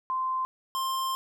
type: tone pair in turn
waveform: sine / square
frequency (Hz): 1039 / 1054.1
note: C6 / C6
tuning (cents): -12 / +13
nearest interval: unison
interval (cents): 25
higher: second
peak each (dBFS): -26 / -28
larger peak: first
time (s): 0.1-0.45 / 0.75-1.15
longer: second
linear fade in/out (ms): 0
effects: none